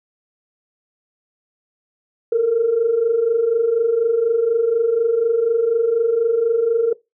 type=tone pair together; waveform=sine; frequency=440.1 / 464.2 Hz; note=A4 / A#4; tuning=0 / -7 cents; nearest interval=minor second; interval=93 cents; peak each=-20 / -14 dBFS; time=2.32-6.93 s; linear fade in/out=5 ms; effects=noise-tail reverb RT60 0.2 s tail -21 dB re dry + tanh soft clip ceiling -8 dBFS